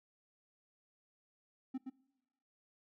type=tone with echo; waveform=triangle; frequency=261.6 Hz; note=C4; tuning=in tune; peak=-34 dBFS; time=1.74-1.78 s; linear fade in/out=10 ms; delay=120 ms; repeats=1; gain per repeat=-5 dB; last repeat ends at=1.9 s; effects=noise-tail reverb RT60 1.0 s tail -22 dB re dry